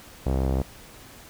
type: tone with low-pass filter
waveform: sawtooth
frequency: 66.1 Hz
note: C2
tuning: 18 cents sharp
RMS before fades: -24 dBFS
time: 0.26-0.62 s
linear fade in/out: 5 ms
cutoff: 650 Hz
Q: 1.3
effects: pink hiss -47 dBFS RMS until 1.29 s